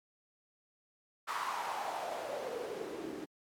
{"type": "noise with band-pass filter sweep", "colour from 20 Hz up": "white", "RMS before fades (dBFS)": -39, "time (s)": [1.27, 3.26], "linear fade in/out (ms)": 20, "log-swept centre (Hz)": [1200, 300], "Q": 4.1, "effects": ["MP3 96 kbps"]}